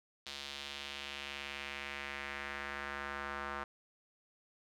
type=tone with band-pass filter sweep; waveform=square; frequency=70.3 Hz; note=C#2; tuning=25 cents sharp; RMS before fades=-43 dBFS; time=0.26-3.64 s; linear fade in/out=5 ms; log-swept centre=3900 to 1300 Hz; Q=2; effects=none